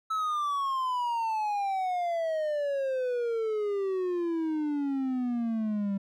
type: exponential sweep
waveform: triangle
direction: down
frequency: 1311 to 195 Hz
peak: -25 dBFS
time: 0.1-5.98 s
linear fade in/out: 10 ms
effects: none